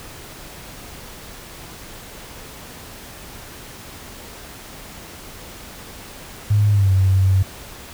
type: tone with pitch glide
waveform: sine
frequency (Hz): 103.83 to 95.21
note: G#2 to G2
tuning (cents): 0 to -50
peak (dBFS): -12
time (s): 6.5-7.43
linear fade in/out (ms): 10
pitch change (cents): -150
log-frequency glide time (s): 6.7-6.91
effects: pink hiss -38 dBFS RMS until 7.93 s